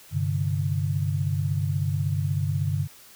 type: chord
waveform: sine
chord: G suspended fourth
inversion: none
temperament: just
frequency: 98 / 130.67 / 147 Hz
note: G2 / C3 / D3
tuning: 0 / -2 / +2 cents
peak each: -26 / -30 / -26 dBFS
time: 0.11-2.88 s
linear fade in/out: 50 ms
effects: white hiss -50 dBFS RMS until 3.15 s